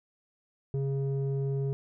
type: tone with low-pass filter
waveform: square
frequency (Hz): 137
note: C#3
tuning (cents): -20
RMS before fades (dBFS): -30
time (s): 0.74-1.73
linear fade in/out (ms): 0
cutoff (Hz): 340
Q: 2.7
effects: none